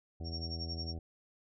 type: harmonic tone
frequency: 82.41 Hz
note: E2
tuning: in tune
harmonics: 1 / 2 / 3 / 4 / 5 / 6 / 7 / 8 / 9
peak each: -39 / -48 / -50 / -51 / -55 / -60 / -57 / -62 / -58 dBFS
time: 0.2-0.99 s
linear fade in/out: 5 ms
type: tone with tremolo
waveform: sine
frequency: 5520 Hz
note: F8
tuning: 21 cents flat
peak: -37 dBFS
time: 0.24-0.95 s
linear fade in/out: 50 ms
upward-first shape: sine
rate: 11 Hz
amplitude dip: 90%
effects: none